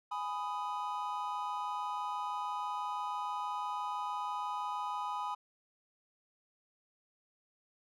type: chord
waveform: triangle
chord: G# minor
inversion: none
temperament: just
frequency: 830.6 / 996.7 / 1245.9 Hz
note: G#5 / B5 / D#6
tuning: 0 / +16 / +2 cents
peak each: -38 / -36 / -39 dBFS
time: 0.11-5.35 s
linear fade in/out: 10 ms
effects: none